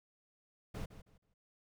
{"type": "noise with echo", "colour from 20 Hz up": "brown", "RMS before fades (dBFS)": -41, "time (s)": [0.74, 0.86], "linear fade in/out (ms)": 10, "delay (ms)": 160, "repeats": 3, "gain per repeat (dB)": -12, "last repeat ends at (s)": 1.34, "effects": []}